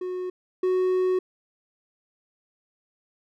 triangle tone pair in turn, 365.5 / 369.5 Hz, F#4 / F#4, -21 / -2 cents, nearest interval unison, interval 19 cents, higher second, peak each -26 / -18 dBFS, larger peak second, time 0.01-0.3 / 0.63-1.19 s, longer second, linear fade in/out 5 ms, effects none

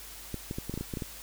clicks, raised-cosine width 3 ms, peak -21 dBFS, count 10, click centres 0.343 / 0.511 / 0.585 / 0.696 / 0.74 / 0.776 / 0.81 / 0.938 / 0.972 / 1.022 s, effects added 50 Hz sine -52 dBFS peak until 1.22 s + white hiss -46 dBFS RMS until 1.22 s

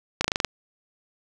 slowing click train, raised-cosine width 0.2 ms, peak -5 dBFS, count 7, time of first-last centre 0.21-0.447 s, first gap 34 ms, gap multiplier 1.06, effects none

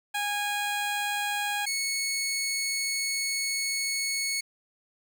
15% pulse tone pair in turn, 822 / 2203 Hz, G#5 / C#7, -18 / -11 cents, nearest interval octave + perfect fourth, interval 1707 cents, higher second, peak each -21 dBFS, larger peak neither, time 0.14-1.66 / 1.66-4.41 s, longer second, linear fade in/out 10 ms, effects 10-bit

